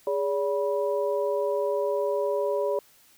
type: tone cluster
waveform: sine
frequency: 411.5 / 572 / 977 Hz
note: G#4 / D5 / B5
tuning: -16 / -46 / -19 cents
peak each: -27 / -26 / -34 dBFS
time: 0.07-2.79 s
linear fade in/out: 2 ms
effects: white hiss -58 dBFS RMS until 3.17 s